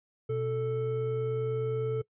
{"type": "tone pair together", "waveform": "triangle", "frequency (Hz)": [123.47, 440], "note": ["B2", "A4"], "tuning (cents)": [0, 0], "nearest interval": "octave + minor seventh", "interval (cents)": 2200, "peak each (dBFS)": [-31, -27], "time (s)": [0.29, 2.02], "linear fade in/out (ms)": 10, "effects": ["noise-tail reverb RT60 0.1 s tail -21 dB re dry", "resampled to 8000 Hz"]}